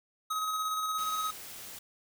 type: tone with tremolo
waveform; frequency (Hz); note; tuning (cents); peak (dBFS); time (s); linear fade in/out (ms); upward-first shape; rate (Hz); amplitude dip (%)
square; 1268; D#6; +32; -30; 0.3-1.31; 10; square; 17; 25
type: noise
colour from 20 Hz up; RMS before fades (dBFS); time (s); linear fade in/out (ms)
white; -45; 0.98-1.79; 5
effects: none